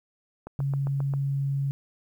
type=click train; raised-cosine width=1 ms; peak=-24 dBFS; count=6; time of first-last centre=0.47-1.138 s; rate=7.49 Hz
type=tone; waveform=sine; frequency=138.59 Hz; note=C#3; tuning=in tune; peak=-24 dBFS; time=0.59-1.71 s; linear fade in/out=0 ms
effects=10-bit